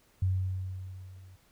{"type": "tone with level ramp", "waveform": "sine", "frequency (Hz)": 93.5, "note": "F#2", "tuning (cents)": 19, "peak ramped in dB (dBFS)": [-23, -50], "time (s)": [0.22, 1.36], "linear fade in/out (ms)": 5, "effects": ["pink hiss -65 dBFS RMS until 1.51 s"]}